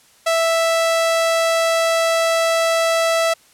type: tone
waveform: sawtooth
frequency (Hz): 659.3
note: E5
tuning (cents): 0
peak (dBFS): -11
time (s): 0.26-3.34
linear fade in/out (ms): 10
effects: white hiss -52 dBFS RMS until 3.53 s + low-pass 11000 Hz 12 dB/octave